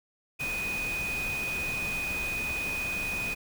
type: tone in noise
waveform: sine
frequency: 2489 Hz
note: D#7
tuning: in tune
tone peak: -30 dBFS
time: 0.39-3.35 s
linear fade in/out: 20 ms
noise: pink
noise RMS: -38 dBFS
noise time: 0.39-3.35 s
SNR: +5 dB
effects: none